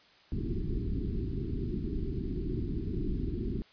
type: low-pass noise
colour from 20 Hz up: pink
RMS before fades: -33 dBFS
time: 0.32-3.62 s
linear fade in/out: 0 ms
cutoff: 400 Hz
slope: 96 dB/octave
effects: white hiss -60 dBFS RMS until 3.72 s + resampled to 11025 Hz